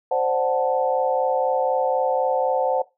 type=chord; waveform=sine; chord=D dominant seventh; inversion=third; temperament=equal; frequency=523.3 / 587.3 / 740 / 880 Hz; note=C5 / D5 / F#5 / A5; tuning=0 / 0 / 0 / 0 cents; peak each=-22 / -27 / -23 / -26 dBFS; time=0.11-2.82 s; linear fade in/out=5 ms; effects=noise-tail reverb RT60 0.2 s tail -18 dB re dry